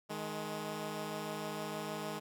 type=tone pair together; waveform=10% pulse; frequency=155.87 / 210 Hz; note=D#3 / G#3; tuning=+3 / +19 cents; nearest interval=perfect fourth; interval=516 cents; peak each=-34 / -32 dBFS; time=0.09-2.2 s; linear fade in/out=20 ms; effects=none